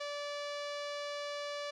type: tone with low-pass filter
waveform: sawtooth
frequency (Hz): 580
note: D5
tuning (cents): -22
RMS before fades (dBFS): -40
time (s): 0-1.71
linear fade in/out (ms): 10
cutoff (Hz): 4800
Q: 1.6
effects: none